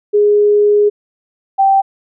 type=tone pair in turn; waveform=sine; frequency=414.5 / 780 Hz; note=G#4 / G5; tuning=-3 / -9 cents; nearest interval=major seventh; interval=1094 cents; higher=second; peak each=-7 dBFS; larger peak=neither; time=0.13-0.9 / 1.58-1.82 s; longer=first; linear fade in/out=20 ms; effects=none